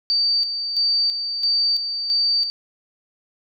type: tone with tremolo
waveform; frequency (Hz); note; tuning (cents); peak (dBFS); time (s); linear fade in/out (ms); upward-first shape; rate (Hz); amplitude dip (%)
sine; 4619; D8; -30; -16; 0.1-2.5; 0; square; 1.5; 55
effects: none